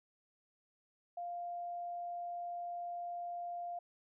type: tone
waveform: sine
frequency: 698.5 Hz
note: F5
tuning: in tune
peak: -39 dBFS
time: 1.17-3.79 s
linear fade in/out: 5 ms
effects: none